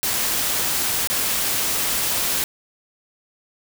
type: noise with dropouts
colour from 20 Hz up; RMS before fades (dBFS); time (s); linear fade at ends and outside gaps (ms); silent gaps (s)
white; -22; 0.03-2.44; 0; 0.134-0.138 / 1.073-1.1
effects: none